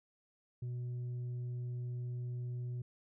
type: tone with tanh clipping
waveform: sine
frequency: 122.7 Hz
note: B2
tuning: 11 cents flat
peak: -38 dBFS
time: 0.62-2.82 s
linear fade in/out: 5 ms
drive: 3 dB
effects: none